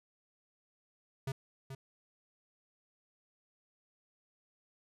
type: tone with echo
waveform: square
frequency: 134.3 Hz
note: C3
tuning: 46 cents sharp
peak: -35 dBFS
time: 1.27-1.32 s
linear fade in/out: 5 ms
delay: 430 ms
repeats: 1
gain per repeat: -8 dB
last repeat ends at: 1.75 s
effects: resampled to 32000 Hz